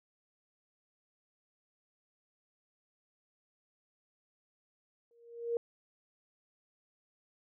sine tone with exponential growth, 468.6 Hz, A#4, 9 cents sharp, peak -27 dBFS, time 5.11-5.57 s, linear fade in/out 1 ms, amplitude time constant 100 ms, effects none

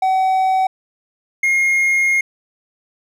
triangle tone pair in turn, 757 / 2141 Hz, F#5 / C7, +39 / +39 cents, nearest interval octave + tritone, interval 1800 cents, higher second, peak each -11 dBFS, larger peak neither, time 0.02-0.67 / 1.43-2.21 s, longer second, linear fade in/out 5 ms, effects none

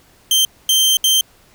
sawtooth tone bursts at uneven times, 3136 Hz, G7, in tune, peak -8 dBFS, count 3, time 0.31-0.45 / 0.69-0.97 / 1.04-1.21 s, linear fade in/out 2 ms, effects pink hiss -51 dBFS RMS until 1.54 s

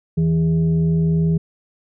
sine tone with frequency modulation, 163 Hz, E3, 19 cents flat, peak -14 dBFS, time 0.17-1.38 s, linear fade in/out 10 ms, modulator 245 Hz, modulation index 0.42, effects none

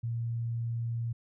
sine tone, 116.54 Hz, A#2, in tune, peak -30 dBFS, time 0.03-1.13 s, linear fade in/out 10 ms, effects none

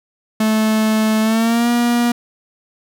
45% pulse tone with pitch glide, 217.9 to 239 Hz, A3 to A#3, -17 to +43 cents, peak -13 dBFS, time 0.4-2.12 s, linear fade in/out 5 ms, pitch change +160 cents, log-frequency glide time 1.21-1.69 s, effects none

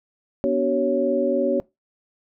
sine tone cluster, 246.7 / 289.7 / 378.4 / 556 Hz, B3 / D4 / F#4 / C#5, -2 / -24 / +39 / +5 cents, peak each -25 / -26 / -24 / -21 dBFS, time 0.44-1.6 s, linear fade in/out 0 ms, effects noise-tail reverb RT60 0.2 s tail -22 dB re dry

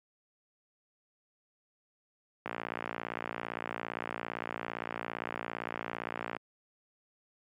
click train, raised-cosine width 0.5 ms, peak -19 dBFS, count 226, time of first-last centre 2.46-6.366 s, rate 57.6 Hz, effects high-pass 150 Hz 12 dB/octave + MP3 96 kbps

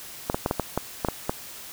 clicks, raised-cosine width 1 ms, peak -9 dBFS, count 9, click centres 0.299 / 0.345 / 0.461 / 0.511 / 0.597 / 0.776 / 1.048 / 1.086 / 1.295 s, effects white hiss -41 dBFS RMS until 1.72 s

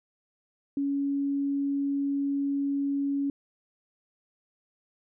sine tone, 280 Hz, C#4, 18 cents sharp, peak -25 dBFS, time 0.77-3.3 s, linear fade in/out 2 ms, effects none

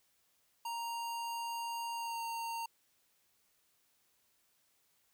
square tone with pitch glide, 932.3 to 921.1 Hz, A#5 to A#5, 0 to -21 cents, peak -38 dBFS, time 0.65-2.66 s, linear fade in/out 5 ms, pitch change -21 cents, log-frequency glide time 1.94-2.22 s, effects white hiss -74 dBFS RMS until 5.13 s

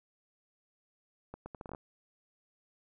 accelerating click train, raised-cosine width 1 ms, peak -29 dBFS, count 9, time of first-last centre 1.34-1.749 s, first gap 120 ms, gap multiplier 0.73, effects none

